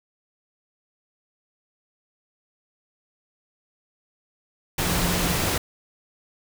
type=tone in noise; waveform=sine; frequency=174.61 Hz; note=F3; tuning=in tune; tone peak=-27 dBFS; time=4.86-5.34 s; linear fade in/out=5 ms; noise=pink; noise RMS=-24 dBFS; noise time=4.78-5.58 s; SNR=-6 dB; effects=none